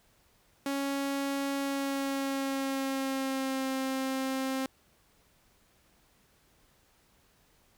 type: tone with pitch glide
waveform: sawtooth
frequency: 277.2 to 265 Hz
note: C#4 to C4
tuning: 0 to +22 cents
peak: -26 dBFS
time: 0.66-4.66 s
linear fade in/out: 2 ms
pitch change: -78 cents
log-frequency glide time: 1.59-3.7 s
effects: pink hiss -66 dBFS RMS until 7.77 s